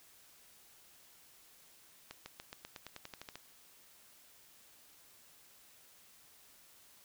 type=accelerating click train; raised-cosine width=0.2 ms; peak=-28 dBFS; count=13; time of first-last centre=2.11-3.356 s; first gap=150 ms; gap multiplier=0.93; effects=white hiss -62 dBFS RMS until 7.04 s